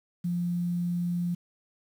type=tone with quantisation; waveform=sine; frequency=174.61 Hz; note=F3; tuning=in tune; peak=-26 dBFS; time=0.24-1.35 s; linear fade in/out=10 ms; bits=9; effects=none